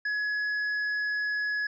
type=tone with tanh clipping; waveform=sine; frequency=1688 Hz; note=G#6; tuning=28 cents sharp; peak=-28 dBFS; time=0.05-1.67 s; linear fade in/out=5 ms; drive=6 dB; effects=resampled to 16000 Hz